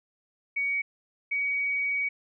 sine tone pair in turn, 2249 / 2258 Hz, C#7 / C#7, +24 / +31 cents, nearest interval unison, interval 7 cents, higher second, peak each -25 dBFS, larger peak neither, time 0.56-0.82 / 1.31-2.09 s, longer second, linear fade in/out 10 ms, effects none

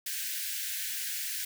white high-pass noise, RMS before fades -35 dBFS, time 0.06-1.45 s, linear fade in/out 5 ms, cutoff 1500 Hz, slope 96 dB/octave, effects none

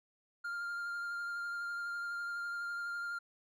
triangle tone with vibrato, 1400 Hz, F6, 4 cents sharp, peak -35 dBFS, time 0.44-3.19 s, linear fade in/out 10 ms, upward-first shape triangle, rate 12 Hz, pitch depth 16 cents each way, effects none

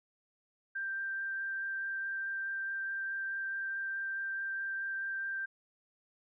sine tone with vibrato, 1576 Hz, G6, 9 cents sharp, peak -34 dBFS, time 0.75-5.46 s, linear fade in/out 10 ms, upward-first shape sine, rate 4.7 Hz, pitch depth 8 cents each way, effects none

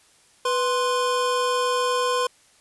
square tone pair together, 493.9 / 1045.7 Hz, B4 / C6, 0 / -1 cents, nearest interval octave + minor second, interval 1299 cents, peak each -24 dBFS, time 0.45-2.27 s, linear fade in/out 5 ms, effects white hiss -57 dBFS RMS until 2.6 s + resampled to 24000 Hz

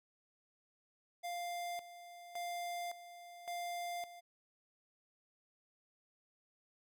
square tone with tremolo, 698.5 Hz, F5, in tune, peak -40 dBFS, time 1.23-4.21 s, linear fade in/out 20 ms, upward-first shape square, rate 0.89 Hz, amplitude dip 75%, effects none

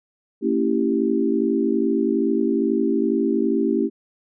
sine chord, A# diminished seventh, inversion none, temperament equal with one note detuned, 227.8 / 277.2 / 329.6 / 392 Hz, A#3 / C#4 / E4 / G4, -40 / 0 / 0 / 0 cents, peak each -23 dBFS, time 0.41-3.9 s, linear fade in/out 50 ms, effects none

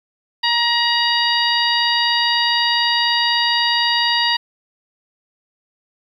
harmonic tone with a mistuned harmonic, 944 Hz, A#5, 22 cents sharp, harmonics 1 / 2 / 3 / 4 / 5, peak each -21 / -21 / -21 / -21 / -21 dBFS, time 0.43-4.37 s, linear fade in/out 10 ms, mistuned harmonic 3, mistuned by +31 cents, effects 8-bit

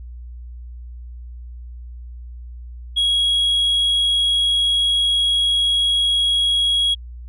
sine tone, 3313 Hz, G#7, 5 cents flat, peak -12 dBFS, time 2.96-6.95 s, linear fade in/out 20 ms, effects tanh soft clip ceiling -14 dBFS + added 60 Hz sine -32 dBFS peak until 7.28 s

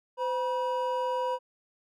triangle tone pair together, 512.3 / 967 Hz, C5 / B5, -37 / -37 cents, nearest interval major seventh, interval 1100 cents, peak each -28 / -28 dBFS, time 0.17-1.39 s, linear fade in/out 50 ms, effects none

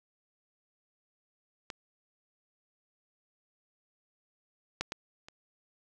clicks, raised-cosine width 0.2 ms, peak -21 / -14 / -18 / -30 dBFS, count 4, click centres 1.702 / 4.81 / 4.921 / 5.285 s, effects none

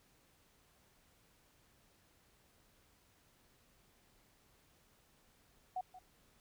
sine tone with echo, 740 Hz, F#5, in tune, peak -36 dBFS, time 5.76-5.81 s, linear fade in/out 5 ms, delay 180 ms, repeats 1, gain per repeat -15 dB, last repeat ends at 5.99 s, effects pink hiss -70 dBFS RMS until 6.4 s

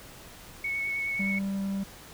sine tone with vibrato, 2212 Hz, C#7, 4 cents flat, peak -28 dBFS, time 0.64-1.39 s, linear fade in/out 5 ms, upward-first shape sine, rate 9.6 Hz, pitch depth 12 cents each way
triangle tone, 196 Hz, G3, in tune, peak -26 dBFS, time 1.19-1.84 s, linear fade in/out 10 ms
effects pink hiss -48 dBFS RMS until 2.13 s

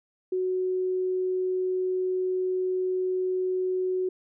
sine tone, 370 Hz, F#4, in tune, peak -24 dBFS, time 0.32-4.09 s, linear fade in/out 5 ms, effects none

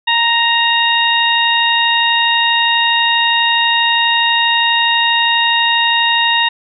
harmonic tone, 932.3 Hz, A#5, in tune, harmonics 1 / 2 / 3 / 4, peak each -16 / -16 / -16 / -16 dBFS, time 0.07-6.49 s, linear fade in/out 10 ms, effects none

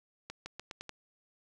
accelerating click train, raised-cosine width 0.2 ms, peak -24 dBFS, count 6, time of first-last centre 0.3-0.893 s, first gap 160 ms, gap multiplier 0.85, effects none

